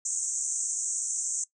pink band-pass noise, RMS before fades -31 dBFS, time 0.05-1.44 s, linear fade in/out 5 ms, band 6200 to 8400 Hz, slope 96 dB/octave, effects noise-tail reverb RT60 0.1 s tail -19 dB re dry

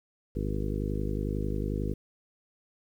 harmonic tone with a mistuned harmonic, 51.1 Hz, G#1, 27 cents flat, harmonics 1 / 2 / 3 / 4 / 5 / 6 / 7 / 8 / 9, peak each -32 / -35 / -37 / -38 / -39 / -40 / -40 / -41 / -42 dBFS, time 0.35-1.94 s, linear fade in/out 10 ms, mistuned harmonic 9, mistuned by +55 cents, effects 10-bit

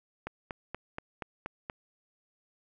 click train, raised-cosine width 0.5 ms, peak -21 dBFS, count 7, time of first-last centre 0.27-1.699 s, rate 4.2 Hz, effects none

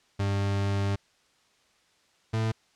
40% pulse tone pair in turn, 99.5 / 111.11 Hz, G2 / A2, +26 / +17 cents, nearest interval major second, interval 191 cents, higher second, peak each -24 dBFS, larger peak neither, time 0.19-0.96 / 2.33-2.52 s, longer first, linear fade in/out 10 ms, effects white hiss -65 dBFS RMS until 2.75 s + low-pass 6000 Hz 12 dB/octave

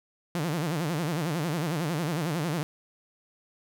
sawtooth tone with vibrato, 160.4 Hz, E3, 47 cents flat, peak -23 dBFS, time 0.35-2.63 s, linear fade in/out 0 ms, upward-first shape sine, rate 11 Hz, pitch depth 190 cents each way, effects none

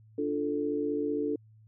sine chord, D minor, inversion none, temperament equal, 293.7 / 349.2 / 440 Hz, D4 / F4 / A4, 0 / 0 / 0 cents, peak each -31 / -36 / -31 dBFS, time 0.18-1.36 s, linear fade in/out 5 ms, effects added 109 Hz sine -54 dBFS peak until 1.67 s

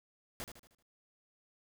pink noise with echo, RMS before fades -42 dBFS, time 0.4-0.44 s, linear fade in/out 0 ms, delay 77 ms, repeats 5, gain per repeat -7 dB, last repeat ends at 0.825 s, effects none

